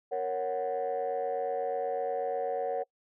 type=chord; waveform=sine; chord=F# major; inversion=first; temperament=equal; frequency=466.2 / 554.4 / 740 Hz; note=A#4 / C#5 / F#5; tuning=0 / 0 / 0 cents; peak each=-32 dBFS; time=0.11-2.84 s; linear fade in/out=20 ms; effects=noise-tail reverb RT60 0.1 s tail -25 dB re dry + tanh soft clip ceiling -24 dBFS